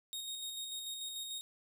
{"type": "tone with tremolo", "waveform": "sawtooth", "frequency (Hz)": 3729, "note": "A#7", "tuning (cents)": 0, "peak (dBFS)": -36, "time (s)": [0.13, 1.41], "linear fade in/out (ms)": 0, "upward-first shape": "square", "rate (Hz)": 6.8, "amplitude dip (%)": 30, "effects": []}